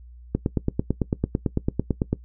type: click train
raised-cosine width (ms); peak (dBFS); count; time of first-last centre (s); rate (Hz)
3; -8; 17; 0.35-2.13; 8.99
effects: noise-tail reverb RT60 0.1 s tail -19 dB re dry + added 60 Hz sine -42 dBFS peak until 2.24 s